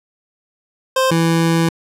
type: tone pair in turn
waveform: 25% pulse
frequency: 523.3 / 165.59 Hz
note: C5 / E3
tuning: 0 / +8 cents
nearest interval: octave + minor sixth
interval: 1992 cents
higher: first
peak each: -9 dBFS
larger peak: neither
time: 0.96-1.11 / 1.11-1.69 s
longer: second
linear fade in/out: 5 ms
effects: low-pass 12000 Hz 12 dB/octave